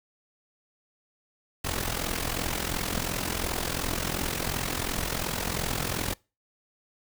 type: noise with amplitude modulation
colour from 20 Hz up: pink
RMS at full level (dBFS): -27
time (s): 1.64-6.14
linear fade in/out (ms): 10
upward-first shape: sine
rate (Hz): 42.8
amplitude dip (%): 75
effects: noise-tail reverb RT60 0.3 s tail -25 dB re dry